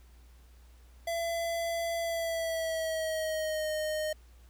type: tone with pitch glide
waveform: square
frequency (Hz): 673 to 617.1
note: E5 to D#5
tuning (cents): +36 to -14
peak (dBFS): -31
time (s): 1.07-4.13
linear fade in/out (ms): 5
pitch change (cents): -150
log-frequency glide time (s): 1.99-3.7
effects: added 60 Hz sine -53 dBFS peak until 4.49 s + pink hiss -65 dBFS RMS until 4.49 s